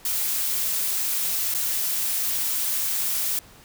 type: noise with dropouts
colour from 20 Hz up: blue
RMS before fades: -25 dBFS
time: 0.05-3.39 s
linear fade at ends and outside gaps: 2 ms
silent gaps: 1.541-1.547 s
effects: pink hiss -50 dBFS RMS until 3.64 s